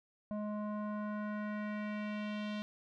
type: tone with low-pass filter sweep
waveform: square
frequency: 210 Hz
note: G#3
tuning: 19 cents sharp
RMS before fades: -39 dBFS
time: 0.31-2.62 s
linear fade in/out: 0 ms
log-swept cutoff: 800 to 3600 Hz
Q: 1.9
effects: none